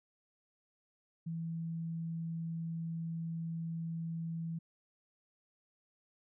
sine tone, 164.9 Hz, E3, 1 cent sharp, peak -36 dBFS, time 1.26-4.59 s, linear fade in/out 10 ms, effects none

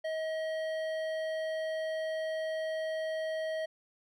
sine tone with hard clipping, 635 Hz, D#5, 35 cents sharp, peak -34 dBFS, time 0.04-3.66 s, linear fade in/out 10 ms, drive 11 dB, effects none

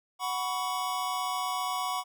square chord, F# suspended fourth, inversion none, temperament equal with one note detuned, 740 / 987.8 / 1122.9 Hz, F#5 / B5 / C#6, 0 / 0 / +22 cents, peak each -35 / -35 / -34 dBFS, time 0.19-2.04 s, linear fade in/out 50 ms, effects none

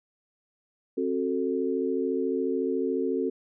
sine chord, F# diminished, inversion second, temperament just, 266.4 / 370 / 444 Hz, C4 / F#4 / A4, +31 / 0 / +16 cents, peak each -29 dBFS, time 0.97-3.3 s, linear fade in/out 10 ms, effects none

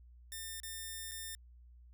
5% pulse tone with dropouts, 1800 Hz, A6, 39 cents sharp, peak -31 dBFS, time 0.32-1.35 s, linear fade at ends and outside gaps 1 ms, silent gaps 0.601-0.633 / 1.112-1.117 s, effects added 60 Hz sine -55 dBFS peak until 1.93 s

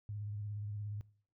sine tone with vibrato, 103.83 Hz, G#2, in tune, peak -39 dBFS, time 0.09-1.01 s, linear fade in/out 0 ms, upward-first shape sine, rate 17 Hz, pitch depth 44 cents each way, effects noise-tail reverb RT60 0.5 s tail -20 dB re dry

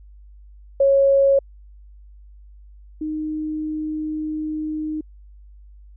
sine tone pair in turn, 550 / 308.7 Hz, C#5 / D#4, -14 / -14 cents, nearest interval minor seventh, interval 1000 cents, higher first, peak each -12 / -23 dBFS, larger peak first, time 0.8-1.39 / 3.01-5.01 s, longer second, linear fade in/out 5 ms, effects added 50 Hz sine -42 dBFS peak until 5.96 s

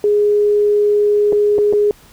sine tone with dropouts, 414.8 Hz, G#4, 2 cents flat, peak -10 dBFS, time 0.04-1.91 s, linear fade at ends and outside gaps 1 ms, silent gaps 1.324-1.329 / 1.582-1.586 / 1.727-1.734 s, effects pink hiss -46 dBFS RMS until 2.12 s

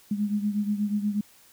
sine beating tone pair, 205.4 / 213.7 Hz, G#3 / G#3, -19 / +50 cents, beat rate 8.3 Hz, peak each -25 / -30 dBFS, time 0.11-1.21 s, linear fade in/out 5 ms, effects white hiss -56 dBFS RMS until 1.52 s

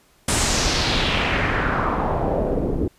pink noise with low-pass filter sweep, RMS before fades -21 dBFS, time 0.28-2.88 s, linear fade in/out 5 ms, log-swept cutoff 9200 to 320 Hz, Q 2.3, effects pink hiss -57 dBFS RMS until 2.98 s + resampled to 32000 Hz

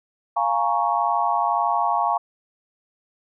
sine chord, Bb minor seventh, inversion second, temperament equal, 698.5 / 830.6 / 932.3 / 1108.7 Hz, F5 / Ab5 / Bb5 / Db6, 0 / 0 / 0 / 0 cents, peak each -24 dBFS, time 0.36-2.18 s, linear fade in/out 10 ms, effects none

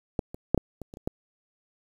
clicks, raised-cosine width 2 ms, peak -12 / -24 / -6 / -10 / -24 / -29 / -28 / -14 dBFS, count 8, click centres 0.192 / 0.345 / 0.546 / 0.577 / 0.817 / 0.939 / 0.971 / 1.075 s, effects 8-bit

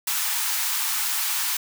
white high-pass noise, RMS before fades -25 dBFS, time 0.07-1.57 s, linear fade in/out 5 ms, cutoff 800 Hz, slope 96 dB/octave, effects none

